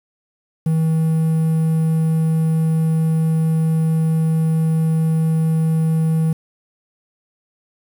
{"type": "tone with quantisation", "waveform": "triangle", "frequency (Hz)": 160.5, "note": "E3", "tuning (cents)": -46, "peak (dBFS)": -12, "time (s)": [0.66, 6.33], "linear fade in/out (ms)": 5, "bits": 7, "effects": []}